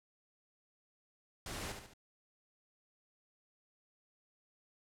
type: noise with echo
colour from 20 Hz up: pink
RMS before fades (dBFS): -43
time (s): 1.46-1.72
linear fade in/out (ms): 2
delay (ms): 72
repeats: 3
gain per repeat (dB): -6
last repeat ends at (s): 1.936
effects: low-pass 11000 Hz 12 dB/octave